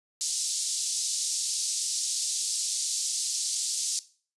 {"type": "band-pass noise", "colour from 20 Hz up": "white", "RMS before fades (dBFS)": -30, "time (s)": [0.21, 3.99], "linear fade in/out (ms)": 0, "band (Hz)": [4500, 8500], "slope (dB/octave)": 24, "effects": ["noise-tail reverb RT60 0.4 s tail -17 dB re dry", "resampled to 24000 Hz"]}